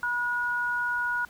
sine tone pair together, 971 / 1449 Hz, B5 / F#6, -30 / -37 cents, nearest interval perfect fifth, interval 693 cents, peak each -32 / -26 dBFS, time 0.03-1.25 s, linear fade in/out 2 ms, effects pink hiss -54 dBFS RMS until 1.29 s

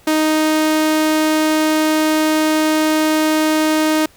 sawtooth tone, 311.1 Hz, D#4, in tune, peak -9 dBFS, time 0.07-4.06 s, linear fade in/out 5 ms, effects pink hiss -49 dBFS RMS until 4.16 s

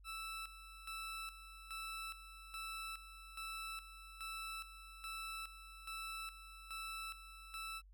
20% pulse tone with tremolo, 1318.5 Hz, E6, in tune, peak -39 dBFS, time 0.04-7.82 s, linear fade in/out 50 ms, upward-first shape square, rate 1.2 Hz, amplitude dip 70%, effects added 48 Hz sine -58 dBFS peak until 7.93 s

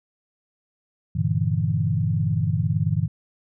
sine chord, E half-diminished seventh, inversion first, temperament equal, 98 / 116.54 / 146.83 / 164.81 Hz, G2 / Bb2 / D3 / E3, 0 / 0 / 0 / 0 cents, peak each -25 dBFS, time 1.15-3.08 s, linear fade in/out 10 ms, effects none

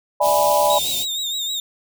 sine chord, E dominant seventh, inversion third, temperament equal with one note detuned, 589.4 / 659.3 / 830.6 / 987.8 Hz, D5 / E5 / G#5 / B5, +6 / 0 / 0 / 0 cents, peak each -18 / -23 / -19 / -20 dBFS, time 0.2-0.79 s, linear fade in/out 10 ms
white band-stop noise, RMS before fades -26 dBFS, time 0.21-1.06 s, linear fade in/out 50 ms, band 810 to 2500 Hz, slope 48 dB/octave
35% pulse tone with vibrato, 3729 Hz, A#7, in tune, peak -21 dBFS, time 0.7-1.6 s, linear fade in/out 2 ms, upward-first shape sine, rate 6.4 Hz, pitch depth 63 cents each way
effects none

